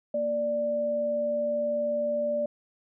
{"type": "tone pair together", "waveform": "sine", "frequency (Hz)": [233.3, 588], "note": ["A#3", "D5"], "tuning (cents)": [2, 2], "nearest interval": "octave + major third", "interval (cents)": 1600, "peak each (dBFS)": [-36, -25], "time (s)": [0.14, 2.46], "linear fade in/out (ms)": 5, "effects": []}